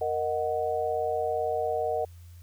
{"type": "chord", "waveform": "sine", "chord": "D# minor", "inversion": "second", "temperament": "equal", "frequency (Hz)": [466.2, 622.3, 740], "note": ["A#4", "D#5", "F#5"], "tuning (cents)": [0, 0, 0], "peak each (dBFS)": -30, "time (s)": [0.01, 2.05], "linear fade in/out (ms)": 5, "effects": ["added 86 Hz sine -45 dBFS peak until 2.42 s", "white hiss -62 dBFS RMS until 2.42 s"]}